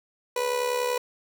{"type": "tone with amplitude modulation", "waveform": "30% pulse", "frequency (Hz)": 492.2, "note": "B4", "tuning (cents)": -6, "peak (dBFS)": -19, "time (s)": [0.36, 0.98], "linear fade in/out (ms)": 5, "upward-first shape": "sine", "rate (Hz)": 70.5, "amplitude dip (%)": 60, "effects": []}